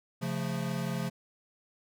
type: chord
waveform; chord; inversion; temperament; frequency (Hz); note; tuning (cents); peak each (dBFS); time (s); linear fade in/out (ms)
square; Db augmented; none; equal with one note detuned; 136.76 / 174.61 / 220; Db3 / F3 / A3; -23 / 0 / 0; -36 / -35 / -38; 0.21-1.1; 20
effects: none